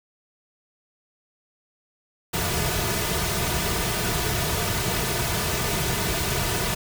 pink noise with comb filter, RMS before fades -25 dBFS, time 2.33-6.75 s, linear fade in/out 10 ms, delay 3.7 ms, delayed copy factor -0.65, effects none

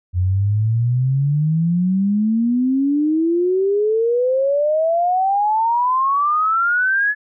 sine exponential sweep, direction up, 87.9 to 1716 Hz, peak -14 dBFS, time 0.13-7.15 s, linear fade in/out 50 ms, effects none

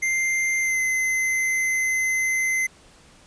square tone with pitch glide, 2093 to 2057 Hz, C7 to C7, 0 to -30 cents, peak -21 dBFS, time 0.02-2.67 s, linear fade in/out 10 ms, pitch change -30 cents, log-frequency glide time 0.6-0.8 s, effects pink hiss -52 dBFS RMS until 3.26 s + resampled to 22050 Hz

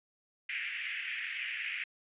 pink band-pass noise, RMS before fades -38 dBFS, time 0.49-1.84 s, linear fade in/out 5 ms, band 1800 to 2800 Hz, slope 48 dB/octave, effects resampled to 8000 Hz

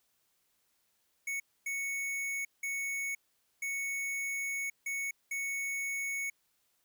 square tone bursts at uneven times, 2217 Hz, C#7, in tune, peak -34 dBFS, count 6, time 1.27-1.4 / 1.66-2.45 / 2.63-3.15 / 3.62-4.7 / 4.86-5.11 / 5.31-6.3 s, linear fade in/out 5 ms, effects white hiss -75 dBFS RMS until 6.84 s

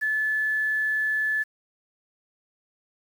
sine tone with quantisation, 1732 Hz, A6, 28 cents flat, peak -22 dBFS, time 0.01-1.44 s, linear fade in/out 20 ms, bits 8, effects none

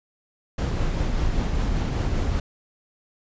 brown noise with tremolo, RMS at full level -22 dBFS, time 0.58-2.4 s, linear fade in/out 5 ms, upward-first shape triangle, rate 5.1 Hz, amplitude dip 30%, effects resampled to 16000 Hz

